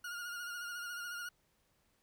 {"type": "tone with vibrato", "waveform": "40% pulse", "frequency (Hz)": 1425, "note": "F6", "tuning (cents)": 34, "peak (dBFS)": -40, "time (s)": [0.04, 1.29], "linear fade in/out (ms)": 5, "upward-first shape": "sine", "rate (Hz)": 14, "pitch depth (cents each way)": 38, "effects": ["pink hiss -75 dBFS RMS until 2.02 s"]}